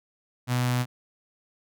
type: tone with notch filter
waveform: sawtooth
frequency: 124.2 Hz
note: B2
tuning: 10 cents sharp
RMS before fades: -25 dBFS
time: 0.47-0.86 s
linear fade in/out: 50 ms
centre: 420 Hz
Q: 1.2
effects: none